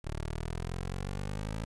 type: exponential sweep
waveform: 15% pulse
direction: up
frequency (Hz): 36.61 to 55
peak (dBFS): -28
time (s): 0.04-1.65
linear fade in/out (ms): 10
effects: resampled to 24000 Hz + 10-bit